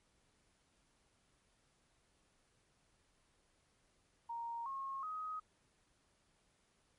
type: tone with pitch steps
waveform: sine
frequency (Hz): 932.3 / 1083.4 / 1258.9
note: A#5 / C#6 / D#6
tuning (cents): 0 / -40 / +20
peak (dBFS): -40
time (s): 4.29-5.4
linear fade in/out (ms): 10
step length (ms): 370
effects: pink hiss -75 dBFS RMS until 6.98 s + MP3 48 kbps